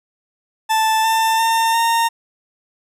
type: tone with pitch steps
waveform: 40% pulse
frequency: 880 / 893.3 / 906.8 / 920.6 Hz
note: A5 / A5 / A#5 / A#5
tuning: 0 / +26 / -48 / -22 cents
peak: -13 dBFS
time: 0.69-2.09 s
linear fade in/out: 20 ms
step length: 350 ms
effects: resampled to 32000 Hz